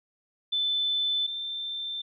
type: tone pair in turn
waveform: sine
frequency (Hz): 3520 / 3563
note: A7 / A7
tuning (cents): 0 / +21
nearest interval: unison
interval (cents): 21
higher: second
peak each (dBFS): -24 / -31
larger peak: first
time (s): 0.52-1.27 / 1.27-2.02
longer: neither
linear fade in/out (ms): 10
effects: none